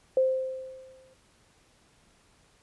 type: tone with exponential decay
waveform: sine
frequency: 522 Hz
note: C5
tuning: 4 cents flat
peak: -18 dBFS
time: 0.17-1.14 s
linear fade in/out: 2 ms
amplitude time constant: 210 ms
effects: pink hiss -63 dBFS RMS until 2.62 s + resampled to 24000 Hz